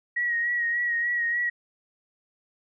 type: tone with vibrato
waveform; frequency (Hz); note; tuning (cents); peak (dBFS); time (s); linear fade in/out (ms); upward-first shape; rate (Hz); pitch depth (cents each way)
sine; 1900; A#6; +33; -23; 0.16-1.5; 10; sine; 3.4; 33
effects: none